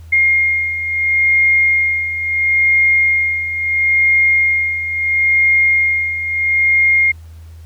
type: beating tone pair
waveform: sine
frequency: 2130 / 2130.74 Hz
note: C7 / C7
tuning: +30 / +31 cents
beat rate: 0.74 Hz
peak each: -18 / -12 dBFS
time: 0.12-7.12 s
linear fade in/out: 10 ms
effects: added 81 Hz sine -33 dBFS peak until 7.65 s + pink hiss -52 dBFS RMS until 7.65 s